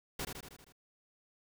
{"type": "noise with echo", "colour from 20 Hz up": "pink", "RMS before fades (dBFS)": -38, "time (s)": [0.19, 0.25], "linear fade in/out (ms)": 5, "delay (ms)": 79, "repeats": 6, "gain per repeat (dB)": -4, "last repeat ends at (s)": 0.724, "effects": []}